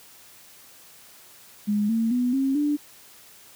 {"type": "tone with pitch steps", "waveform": "sine", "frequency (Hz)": [207.7, 226.5, 247, 269.4, 293.7], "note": ["G#3", "A#3", "B3", "C#4", "D4"], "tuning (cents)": [0, -50, 0, -49, 0], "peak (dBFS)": -20, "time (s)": [1.67, 2.77], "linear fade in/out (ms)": 20, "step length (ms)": 220, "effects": ["white hiss -50 dBFS RMS until 3.55 s", "high-pass 60 Hz 12 dB/octave"]}